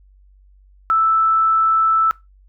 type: tone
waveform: sine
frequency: 1318.5 Hz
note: E6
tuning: in tune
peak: -12 dBFS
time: 0.9-2.11 s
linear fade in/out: 0 ms
effects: noise-tail reverb RT60 0.2 s tail -20 dB re dry + added 48 Hz sine -47 dBFS peak until 2.48 s